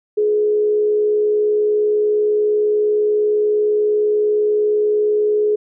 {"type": "tone with frequency modulation", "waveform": "sine", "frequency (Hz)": 421.4, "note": "G#4", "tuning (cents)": 25, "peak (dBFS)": -13, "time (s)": [0.17, 5.56], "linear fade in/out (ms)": 10, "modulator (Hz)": 68.6, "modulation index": 0.21, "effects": []}